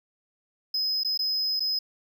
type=tone with dropouts; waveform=triangle; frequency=5070 Hz; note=D#8; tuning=32 cents sharp; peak=-23 dBFS; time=0.74-1.79 s; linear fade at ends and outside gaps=5 ms; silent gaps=1.035-1.047 / 1.176-1.191 / 1.596-1.604 s; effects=none